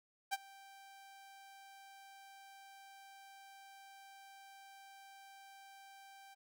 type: tone with ADSR envelope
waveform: sawtooth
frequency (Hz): 784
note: G5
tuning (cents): 0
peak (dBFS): -29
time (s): 0.31-6.35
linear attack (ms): 24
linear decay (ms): 31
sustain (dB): -23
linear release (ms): 19
effects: none